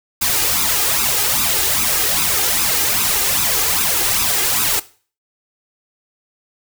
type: noise with flanger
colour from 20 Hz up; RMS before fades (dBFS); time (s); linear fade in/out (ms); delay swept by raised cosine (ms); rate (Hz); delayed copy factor
white; -17; 0.21-4.8; 10; 0.79 to 2.49; 2.5; +0.7
effects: noise-tail reverb RT60 0.4 s tail -18 dB re dry